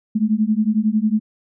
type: beating tone pair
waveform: sine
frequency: 210 / 221 Hz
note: G#3 / A3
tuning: +19 / +8 cents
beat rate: 11 Hz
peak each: -18 dBFS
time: 0.15-1.2 s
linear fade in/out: 10 ms
effects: none